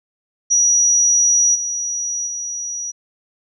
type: tone with level steps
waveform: sine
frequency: 5810 Hz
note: F#8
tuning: 32 cents flat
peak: -11 / -20 / -23 dBFS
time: 0.5-2.92 s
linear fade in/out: 20 ms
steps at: 1.54 / 2.26 s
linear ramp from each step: 20 ms
effects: none